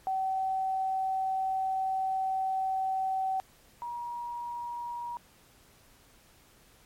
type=tone pair in turn; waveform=sine; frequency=763 / 954.1 Hz; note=G5 / A#5; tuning=-47 / +40 cents; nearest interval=major third; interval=387 cents; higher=second; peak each=-27 / -34 dBFS; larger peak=first; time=0.07-3.4 / 3.82-5.17 s; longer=first; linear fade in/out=0 ms; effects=pink hiss -60 dBFS RMS until 6.85 s + MP3 64 kbps